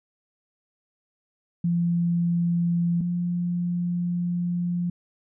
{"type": "tone pair in turn", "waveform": "sine", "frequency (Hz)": [171.7, 175], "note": ["F3", "F3"], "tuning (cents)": [-29, 4], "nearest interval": "unison", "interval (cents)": 33, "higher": "second", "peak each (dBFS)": [-20, -23], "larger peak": "first", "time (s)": [[1.64, 3.01], [3.01, 4.9]], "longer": "second", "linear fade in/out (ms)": 5, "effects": []}